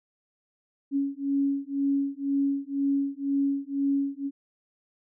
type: beating tone pair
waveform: sine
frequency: 277.2 / 279.2 Hz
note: C#4 / C#4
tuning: 0 / +13 cents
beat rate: 2 Hz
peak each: -27 dBFS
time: 0.91-4.31 s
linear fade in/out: 50 ms
effects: none